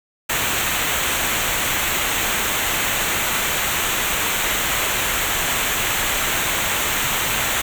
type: noise with comb filter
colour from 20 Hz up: pink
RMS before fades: -21 dBFS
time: 0.29-7.62 s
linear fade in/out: 10 ms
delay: 0.2 ms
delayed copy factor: -0.7
effects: none